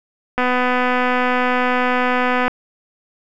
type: click train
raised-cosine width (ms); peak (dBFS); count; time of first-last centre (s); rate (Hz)
0.5; -4; 526; 0.38-2.48; 250
effects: none